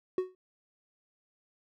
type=tone with exponential decay; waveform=triangle; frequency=370 Hz; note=F#4; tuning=in tune; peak=-21 dBFS; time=0.18-0.35 s; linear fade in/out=2 ms; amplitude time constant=35 ms; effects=none